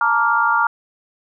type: chord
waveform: sine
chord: Bb major seventh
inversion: third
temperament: just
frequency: 874.1 / 932.3 / 1165.4 / 1398.5 Hz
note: A5 / Bb5 / D6 / F6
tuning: -12 / 0 / -14 / +2 cents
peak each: -23 / -19 / -20 / -17 dBFS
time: 0.01-0.67 s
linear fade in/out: 2 ms
effects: none